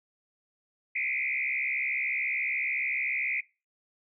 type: tone with frequency modulation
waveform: sine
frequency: 2256 Hz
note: C#7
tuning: 30 cents sharp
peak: -27 dBFS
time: 0.95-3.41 s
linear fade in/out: 10 ms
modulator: 66.9 Hz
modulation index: 3.6
effects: noise-tail reverb RT60 0.3 s tail -23 dB re dry